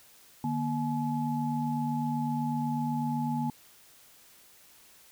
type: tone cluster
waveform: sine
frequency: 150.4 / 238.4 / 853 Hz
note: D3 / A#3 / G#5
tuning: +42 / +39 / +46 cents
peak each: -33 / -30 / -34 dBFS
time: 0.44-3.5 s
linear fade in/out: 2 ms
effects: white hiss -57 dBFS RMS until 5.11 s